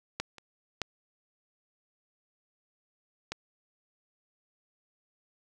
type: clicks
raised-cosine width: 0.2 ms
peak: -14 / -30 / -13 / -17 dBFS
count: 4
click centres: 0.2 / 0.383 / 0.817 / 3.32 s
effects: none